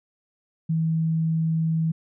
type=tone; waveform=sine; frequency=161.6 Hz; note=E3; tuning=34 cents flat; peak=-20 dBFS; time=0.69-1.92 s; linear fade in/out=10 ms; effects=none